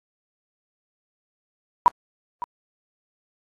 sine tone with echo, 971 Hz, B5, 30 cents flat, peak -10 dBFS, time 1.86-1.88 s, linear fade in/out 0 ms, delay 560 ms, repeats 1, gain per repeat -15 dB, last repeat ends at 2.44 s, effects AAC 32 kbps

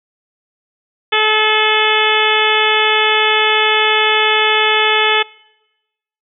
harmonic tone, 431.5 Hz, A4, 34 cents flat, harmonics 1 / 2 / 3 / 4 / 5 / 6 / 7 / 8, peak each -19 / -19 / -19 / -19 / -19 / -19 / -19 / -19 dBFS, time 1.12-5.23 s, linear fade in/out 10 ms, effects noise-tail reverb RT60 1.0 s tail -24 dB re dry

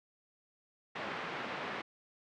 white band-pass noise, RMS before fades -40 dBFS, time 0.95-1.82 s, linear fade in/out 10 ms, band 170 to 1900 Hz, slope 12 dB/octave, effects low-pass 4000 Hz 12 dB/octave

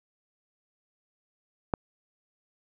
click, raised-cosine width 1 ms, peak -11 dBFS, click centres 1.738 s, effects none

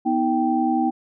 sine tone cluster, 246.1 / 317 / 781 Hz, B3 / D#4 / G5, -6 / +32 / -7 cents, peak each -22 dBFS, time 0.05-0.91 s, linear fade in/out 20 ms, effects none

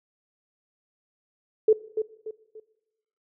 sine tone with echo, 434.9 Hz, A4, 20 cents flat, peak -13 dBFS, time 1.68-1.73 s, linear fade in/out 5 ms, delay 290 ms, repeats 3, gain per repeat -9 dB, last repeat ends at 2.6 s, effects noise-tail reverb RT60 1.0 s tail -19 dB re dry

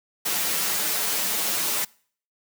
white noise with comb filter, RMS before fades -25 dBFS, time 0.25-1.85 s, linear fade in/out 10 ms, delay 7.7 ms, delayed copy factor -0.75, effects noise-tail reverb RT60 0.5 s tail -24 dB re dry + high-pass 150 Hz 12 dB/octave

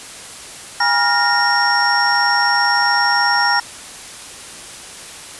sine tone cluster, 815 / 958 / 1399 / 1851 / 5510 Hz, G#5 / A#5 / F6 / A#6 / F8, -33 / +47 / +3 / -13 / -24 cents, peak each -19 dBFS, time 0.8-3.6 s, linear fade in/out 5 ms, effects white hiss -34 dBFS RMS until 5.39 s + resampled to 24000 Hz

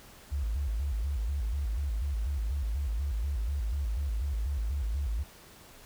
sine tone with vibrato, 61.74 Hz, B1, in tune, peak -28 dBFS, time 0.31-5.24 s, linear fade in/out 20 ms, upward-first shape square, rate 4.1 Hz, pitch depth 240 cents each way, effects pink hiss -53 dBFS RMS until 5.85 s

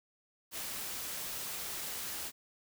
white noise, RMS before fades -40 dBFS, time 0.51-2.32 s, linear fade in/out 50 ms, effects none

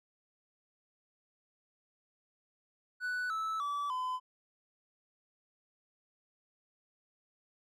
triangle tone with pitch steps, 1486 / 1308.7 / 1152.5 / 1015 Hz, F#6 / E6 / D6 / B5, +7 / -13 / -33 / +47 cents, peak -31 dBFS, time 3-4.2 s, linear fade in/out 50 ms, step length 300 ms, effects none

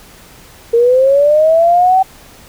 sine linear sweep, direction up, 458.4 to 768 Hz, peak -6 dBFS, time 0.73-2.03 s, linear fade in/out 10 ms, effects pink hiss -40 dBFS RMS until 2.48 s

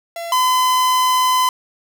45% pulse tone pair in turn, 678 / 1015.9 Hz, E5 / B5, +49 / +49 cents, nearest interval perfect fifth, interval 700 cents, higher second, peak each -25 / -13 dBFS, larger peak second, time 0.16-0.32 / 0.32-1.49 s, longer second, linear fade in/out 2 ms, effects none

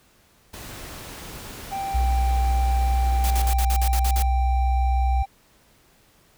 pink noise, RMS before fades -38 dBFS, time 0.53-3.5 s, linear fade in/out 10 ms
triangle tone, 784 Hz, G5, in tune, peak -24 dBFS, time 1.71-5.26 s, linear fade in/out 20 ms
sine tone with pitch glide, 61.6 to 62.68 Hz, B1 to B1, -4 to +26 cents, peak -18 dBFS, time 1.94-5.23 s, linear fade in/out 10 ms, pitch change +30 cents, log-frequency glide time 3.82-4.22 s
white noise bursts, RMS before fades -30 dBFS, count 9, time 3.24-4.223 s, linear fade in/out 0 ms, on 63 ms, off 52 ms
effects pink hiss -58 dBFS RMS until 6.37 s

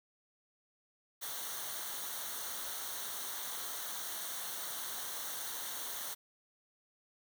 white noise with comb filter, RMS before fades -41 dBFS, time 1.21-6.15 s, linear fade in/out 20 ms, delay 0.4 ms, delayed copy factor -0.7, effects none

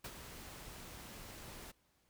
pink noise with ADSR envelope, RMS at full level -43 dBFS, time 0.04-1.72 s, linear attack 8 ms, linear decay 54 ms, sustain -8 dB, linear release 16 ms, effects pink hiss -75 dBFS RMS until 2.09 s

